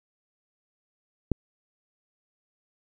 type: click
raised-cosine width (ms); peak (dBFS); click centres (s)
3; -10; 1.317
effects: none